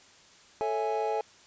triangle chord, A major seventh, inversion none, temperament equal, 440 / 554.4 / 659.3 / 830.6 Hz, A4 / C#5 / E5 / G#5, 0 / 0 / 0 / 0 cents, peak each -29 / -35 / -33 / -29 dBFS, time 0.61-1.21 s, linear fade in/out 0 ms, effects white hiss -56 dBFS RMS until 1.46 s + resampled to 16000 Hz

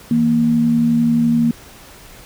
sine tone pair together, 163 / 234.7 Hz, E3 / A#3, -19 / +12 cents, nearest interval tritone, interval 631 cents, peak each -21 / -12 dBFS, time 0.11-1.51 s, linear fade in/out 2 ms, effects pink hiss -41 dBFS RMS until 2.25 s

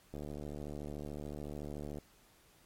click train, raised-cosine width 2 ms, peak -30 dBFS, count 137, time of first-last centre 0.14-1.985 s, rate 73.7 Hz, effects pink hiss -65 dBFS RMS until 2.65 s + MP3 64 kbps

